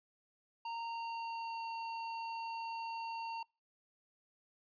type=tone with pitch glide; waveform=square; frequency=924 to 913.9 Hz; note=A#5 to A#5; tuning=-16 to -35 cents; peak=-40 dBFS; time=0.65-3.43 s; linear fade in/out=5 ms; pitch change=-19 cents; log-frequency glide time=0.82-1.67 s; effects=noise-tail reverb RT60 0.3 s tail -26 dB re dry + resampled to 11025 Hz